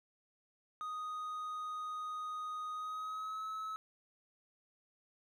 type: tone with pitch glide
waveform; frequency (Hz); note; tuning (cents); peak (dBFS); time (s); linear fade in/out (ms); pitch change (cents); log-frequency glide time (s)
triangle; 1244.5 to 1292.1; D#6 to E6; 0 to -35; -37; 0.81-3.76; 0; +65; 2.73-3.45
effects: none